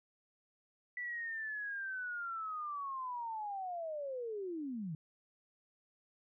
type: linear sweep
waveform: sine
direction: down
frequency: 1975.5 to 146.83 Hz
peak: -38 dBFS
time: 0.97-4.95 s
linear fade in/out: 2 ms
effects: none